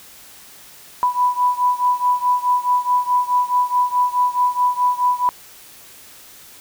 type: beating tone pair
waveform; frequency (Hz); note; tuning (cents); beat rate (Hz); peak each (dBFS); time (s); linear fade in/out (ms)
sine; 987.8 / 992.5; B5 / B5; 0 / +8; 4.7; -17 / -19; 1.03-5.29; 0
effects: white hiss -43 dBFS RMS until 6.6 s